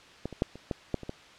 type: clicks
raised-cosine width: 2 ms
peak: -19 / -27 / -11 / -30 / -16 / -14 / -27 / -21 dBFS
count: 8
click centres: 0.256 / 0.327 / 0.421 / 0.556 / 0.712 / 0.943 / 1.033 / 1.094 s
effects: white hiss -52 dBFS RMS until 1.38 s + low-pass 4000 Hz 12 dB/octave